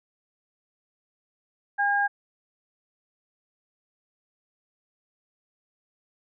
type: tone pair together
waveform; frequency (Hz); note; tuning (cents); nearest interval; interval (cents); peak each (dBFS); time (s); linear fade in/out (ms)
sine; 810 / 1620; G#5 / G#6; -43 / -43; octave; 1200; -24 / -23; 1.78-2.08; 20
effects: none